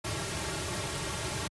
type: noise with comb filter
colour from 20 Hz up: pink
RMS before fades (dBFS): -34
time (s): 0.04-1.48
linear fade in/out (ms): 10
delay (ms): 4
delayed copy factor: -0.7
effects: high-pass 60 Hz 12 dB/octave + resampled to 24000 Hz